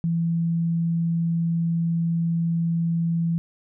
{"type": "tone", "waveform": "sine", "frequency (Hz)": 167.2, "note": "E3", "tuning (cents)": 25, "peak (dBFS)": -20, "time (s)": [0.04, 3.38], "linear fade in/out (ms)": 0, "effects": []}